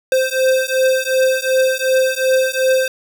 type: beating tone pair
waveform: square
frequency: 520 / 522.7 Hz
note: C5 / C5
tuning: -11 / -2 cents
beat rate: 2.7 Hz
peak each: -17 / -17 dBFS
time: 0.12-2.88 s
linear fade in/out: 2 ms
effects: 8-bit